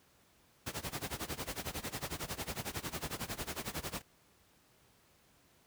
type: noise with tremolo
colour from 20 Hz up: pink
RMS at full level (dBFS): -37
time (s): 0.66-4.02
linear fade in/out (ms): 10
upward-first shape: sine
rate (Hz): 11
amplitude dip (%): 90
effects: pink hiss -67 dBFS RMS until 5.66 s + high-pass 60 Hz 12 dB/octave